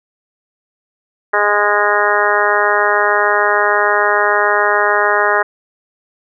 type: harmonic tone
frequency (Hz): 206.7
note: G#3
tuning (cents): -8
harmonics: 2 / 3 / 4 / 5 / 6 / 7 / 8 / 9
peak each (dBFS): -19 / -19 / -19 / -19 / -19 / -19 / -19 / -19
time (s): 1.33-5.43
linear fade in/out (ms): 10
effects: none